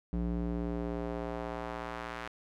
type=tone with band-pass filter sweep; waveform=square; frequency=58.27 Hz; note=A#1; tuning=in tune; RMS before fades=-36 dBFS; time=0.13-2.28 s; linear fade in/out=0 ms; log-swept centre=180 to 1600 Hz; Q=1; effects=none